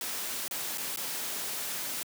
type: noise with dropouts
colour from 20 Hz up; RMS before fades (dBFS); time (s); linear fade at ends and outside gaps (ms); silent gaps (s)
white; -35; 0.01-2.03; 1; 0.48-0.51 / 0.775-0.781 / 0.961-0.972
effects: high-pass 150 Hz 12 dB/octave